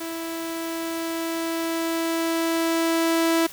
sawtooth tone with level ramp, 329.6 Hz, E4, in tune, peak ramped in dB -26 to -14 dBFS, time 0-3.47 s, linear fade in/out 10 ms, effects white hiss -41 dBFS RMS until 3.52 s

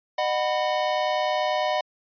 square chord, B major, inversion first, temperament equal with one note detuned, 610.9 / 740 / 987.8 Hz, D#5 / F#5 / B5, -32 / 0 / 0 cents, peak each -26 / -27 / -30 dBFS, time 0.18-1.81 s, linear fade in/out 5 ms, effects resampled to 11025 Hz

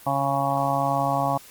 harmonic tone, 138.59 Hz, C#3, in tune, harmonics 1 / 2 / 4 / 5 / 6 / 7 / 8, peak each -29 / -31 / -30 / -26 / -26 / -31 / -28 dBFS, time 0.06-1.38 s, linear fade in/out 10 ms, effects white hiss -47 dBFS RMS until 1.5 s + Opus 32 kbps

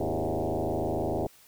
sine tone with frequency modulation, 146.83 Hz, D3, in tune, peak -26 dBFS, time 0-1.27 s, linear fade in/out 5 ms, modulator 80.1 Hz, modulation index 7.7, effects white hiss -57 dBFS RMS until 1.47 s

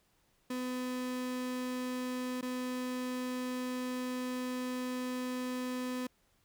35% pulse tone with dropouts, 252.1 Hz, B3, 36 cents sharp, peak -33 dBFS, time 0.5-6.07 s, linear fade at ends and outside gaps 5 ms, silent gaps 2.412-2.426 s, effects pink hiss -72 dBFS RMS until 6.44 s

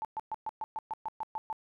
sine tone bursts, 877 Hz, A5, 6 cents flat, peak -32 dBFS, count 11, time 0.02-1.528 s, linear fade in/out 0 ms, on 28 ms, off 120 ms, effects none

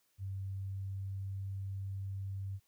sine tone with pitch glide, 96.8 to 97.36 Hz, G2 to G2, -21 to -11 cents, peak -37 dBFS, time 0.18-2.6 s, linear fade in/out 50 ms, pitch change +10 cents, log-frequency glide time 0.4-1.46 s, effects white hiss -75 dBFS RMS until 2.67 s

